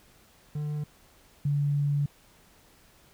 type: tone pair in turn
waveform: triangle / sine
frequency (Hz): 149.3 / 143.8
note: D3 / D3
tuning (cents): +29 / -36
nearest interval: minor second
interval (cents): 65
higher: first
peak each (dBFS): -27 / -23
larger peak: second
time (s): 0.55-0.84 / 1.45-2.06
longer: second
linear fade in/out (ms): 5
effects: pink hiss -59 dBFS RMS until 3.13 s